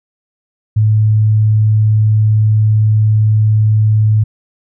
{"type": "tone", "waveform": "sine", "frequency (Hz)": 107.8, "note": "A2", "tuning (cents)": -35, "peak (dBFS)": -7, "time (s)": [0.76, 4.24], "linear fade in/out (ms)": 10, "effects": []}